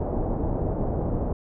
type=low-pass noise; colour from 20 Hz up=pink; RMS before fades=-26 dBFS; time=0-1.33 s; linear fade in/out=5 ms; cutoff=740 Hz; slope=24 dB/octave; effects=none